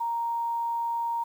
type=tone with quantisation; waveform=sine; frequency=932.3 Hz; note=A#5; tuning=in tune; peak=-26 dBFS; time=0-1.24 s; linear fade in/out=10 ms; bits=9; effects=none